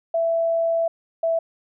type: tone pair in turn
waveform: sine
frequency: 664 / 659.8 Hz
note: E5 / E5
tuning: +12 / +1 cents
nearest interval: unison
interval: 11 cents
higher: first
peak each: -18 dBFS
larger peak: neither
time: 0.14-0.88 / 1.23-1.39 s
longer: first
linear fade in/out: 5 ms
effects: none